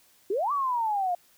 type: exponential two-way sweep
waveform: sine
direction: up then down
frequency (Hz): 362.3 to 1174.7 to 693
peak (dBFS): -24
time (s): 0.3-1.15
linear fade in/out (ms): 5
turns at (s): 0.52
effects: white hiss -61 dBFS RMS until 1.37 s